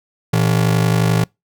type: ring-modulated tone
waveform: 45% pulse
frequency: 141.6 Hz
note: C#3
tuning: 37 cents sharp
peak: -10 dBFS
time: 0.33-1.24 s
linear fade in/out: 5 ms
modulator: 25.7 Hz
effects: noise-tail reverb RT60 0.2 s tail -26 dB re dry